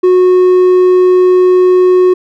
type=tone with hard clipping; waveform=sine; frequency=365.8 Hz; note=F#4; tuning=20 cents flat; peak=-5 dBFS; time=0.03-2.14 s; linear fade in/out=10 ms; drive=3 dB; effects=none